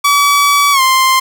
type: tone with pitch glide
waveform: sawtooth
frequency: 1143 to 1048.1 Hz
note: D6 to C6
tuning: -47 to +3 cents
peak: -4 dBFS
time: 0.04-1.2 s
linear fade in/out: 10 ms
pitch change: -150 cents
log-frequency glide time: 0.72-0.81 s
effects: none